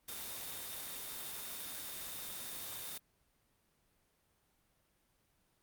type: tone in noise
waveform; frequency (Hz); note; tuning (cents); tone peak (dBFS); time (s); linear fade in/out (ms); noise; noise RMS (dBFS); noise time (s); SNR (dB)
sine; 3643; A#7; -41; -52; 0.08-2.98; 5; white; -44; 0.08-2.98; -11
effects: pink hiss -75 dBFS RMS until 5.62 s + Opus 32 kbps